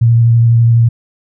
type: tone with vibrato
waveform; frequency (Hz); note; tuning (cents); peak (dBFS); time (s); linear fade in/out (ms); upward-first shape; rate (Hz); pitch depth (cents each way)
sine; 116.54; A#2; 0; -5; 0.01-0.89; 10; sine; 12; 16
effects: none